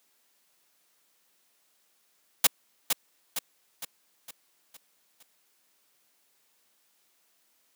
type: noise with echo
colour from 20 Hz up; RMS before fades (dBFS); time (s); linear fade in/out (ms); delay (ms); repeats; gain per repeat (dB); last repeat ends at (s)
white; -18; 2.44-2.47; 5; 460; 6; -6; 5.23
effects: white hiss -69 dBFS RMS until 7.75 s + high-pass 200 Hz 12 dB/octave